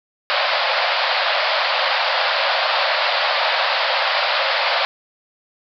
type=band-pass noise; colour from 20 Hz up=pink; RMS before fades=-19 dBFS; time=0.3-4.85 s; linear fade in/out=0 ms; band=530 to 4900 Hz; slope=96 dB/octave; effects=none